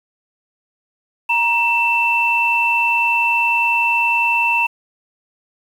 sine tone pair together, 941.7 / 2670 Hz, A#5 / E7, +17 / +22 cents, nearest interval octave + tritone, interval 1805 cents, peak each -18 / -15 dBFS, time 1.29-4.67 s, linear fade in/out 10 ms, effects 7-bit

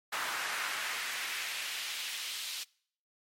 brown noise with high-pass filter sweep, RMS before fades -37 dBFS, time 0.12-2.64 s, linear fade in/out 10 ms, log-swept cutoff 1300 to 3700 Hz, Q 1.4, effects noise-tail reverb RT60 0.6 s tail -25 dB re dry + MP3 64 kbps

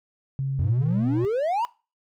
sine tone with pitch glide, 135.7 to 121.6 Hz, C#3 to B2, -36 to -26 cents, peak -23 dBFS, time 0.39-1.25 s, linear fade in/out 0 ms, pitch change -190 cents, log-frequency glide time 0.6-0.68 s
triangle exponential sweep, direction up, 82.3 to 987.8 Hz, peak -19 dBFS, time 0.59-1.65 s, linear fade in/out 0 ms
effects noise-tail reverb RT60 0.3 s tail -21 dB re dry + tanh soft clip ceiling -14 dBFS

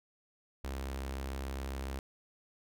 sawtooth tone with notch filter, 67.1 Hz, C2, 44 cents sharp, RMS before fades -39 dBFS, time 0.64-1.99 s, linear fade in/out 0 ms, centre 150 Hz, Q 1.4, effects none

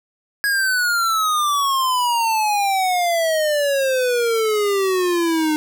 square exponential sweep, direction down, 1661.2 to 303.4 Hz, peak -17 dBFS, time 0.44-5.56 s, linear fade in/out 0 ms, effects none

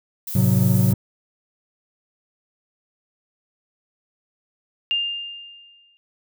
violet noise, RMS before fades -30 dBFS, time 0.27-0.93 s, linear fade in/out 5 ms
triangle chord, F# diminished, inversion first, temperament equal with one note detuned, 108.55 / 130.81 / 185 Hz, A2 / C3 / F#3, -23 / 0 / 0 cents, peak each -17 dBFS, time 0.35-0.94 s, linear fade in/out 5 ms
sine tone with exponential decay, 2805 Hz, F7, 7 cents sharp, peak -17 dBFS, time 4.91-5.97 s, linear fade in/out 0 ms, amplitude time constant 230 ms
effects none

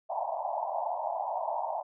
pink band-pass noise, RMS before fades -33 dBFS, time 0.09-1.83 s, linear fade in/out 20 ms, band 610 to 970 Hz, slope 96 dB/octave, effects none

